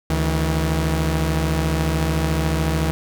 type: tone pair together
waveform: sawtooth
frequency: 73.42 / 160.59 Hz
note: D2 / E3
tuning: 0 / -45 cents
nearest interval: octave + major second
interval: 1355 cents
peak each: -17 dBFS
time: 0.1-2.91 s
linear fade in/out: 0 ms
effects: none